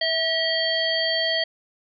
harmonic tone with a mistuned harmonic, 643 Hz, E5, 43 cents flat, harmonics 1 / 3 / 5 / 7, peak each -26 / -26 / -26 / -26 dBFS, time 0.01-1.44 s, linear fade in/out 5 ms, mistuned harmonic 1, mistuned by +27 cents, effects none

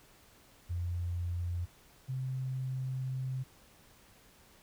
sine tone pair in turn, 87.31 / 130.36 Hz, F2 / C3, 0 / -6 cents, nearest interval perfect fifth, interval 694 cents, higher second, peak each -32 / -33 dBFS, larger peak first, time 0.69-1.66 / 2.08-3.44 s, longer second, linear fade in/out 20 ms, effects pink hiss -61 dBFS RMS until 4.62 s

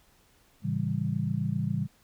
sine chord, A dominant seventh, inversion none, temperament just, 110 / 137.5 / 165 / 198 Hz, A2 / C#3 / E3 / G3, 0 / -14 / +2 / +18 cents, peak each -33 / -31 / -32 / -32 dBFS, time 0.62-1.88 s, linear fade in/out 50 ms, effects pink hiss -63 dBFS RMS until 2.03 s

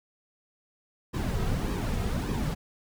brown noise with flanger, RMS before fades -29 dBFS, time 1.13-2.55 s, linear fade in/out 20 ms, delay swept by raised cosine 1.4 to 3.5 ms, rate 1.7 Hz, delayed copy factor -0.65, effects none

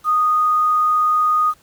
sine tone with quantisation, 1238 Hz, D#6, 9 cents flat, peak -13 dBFS, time 0.04-1.54 s, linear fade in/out 50 ms, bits 7, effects pink hiss -54 dBFS RMS until 1.62 s

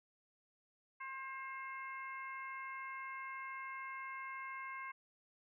harmonic tone, 533 Hz, C5, 32 cents sharp, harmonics 2 / 3 / 4 / 5, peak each -46 / -51 / -48 / -59 dBFS, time 1-4.92 s, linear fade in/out 10 ms, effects none

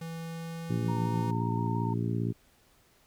square tone with pitch glide, 164.81 to 165.96 Hz, E3 to E3, 0 to +12 cents, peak -37 dBFS, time 0.01-1.31 s, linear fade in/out 5 ms, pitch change +12 cents, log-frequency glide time 0.17-0.76 s
harmonic tone, 57.6 Hz, A#1, 20 cents flat, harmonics 2 / 3 / 4 / 5 / 6 / 7, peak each -30 / -34 / -36 / -38 / -40 / -41 dBFS, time 0.69-2.33 s, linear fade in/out 20 ms
sine tone with vibrato, 922 Hz, A#5, 19 cents flat, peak -35 dBFS, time 0.88-1.94 s, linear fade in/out 10 ms, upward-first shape square, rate 5.7 Hz, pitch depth 20 cents each way
effects pink hiss -64 dBFS RMS until 3.06 s

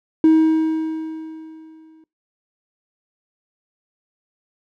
triangle tone with exponential decay, 317.9 Hz, D#4, 37 cents sharp, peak -5 dBFS, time 0.24-2.04 s, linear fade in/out 2 ms, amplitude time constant 390 ms, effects noise-tail reverb RT60 0.2 s tail -23 dB re dry + tanh soft clip ceiling -4 dBFS

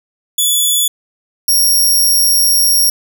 10% pulse tone pair in turn, 3436 / 5585 Hz, A7 / F8, -42 / -1 cents, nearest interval minor sixth, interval 841 cents, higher second, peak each -3 dBFS, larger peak neither, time 0.38-0.88 / 1.48-2.9 s, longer second, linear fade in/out 5 ms, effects none

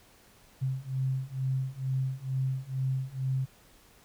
sine beating tone pair, 130.81 / 133.01 Hz, C3 / C3, 0 / +29 cents, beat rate 2.2 Hz, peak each -32 / -31 dBFS, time 0.61-3.46 s, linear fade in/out 20 ms, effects pink hiss -59 dBFS RMS until 4.04 s

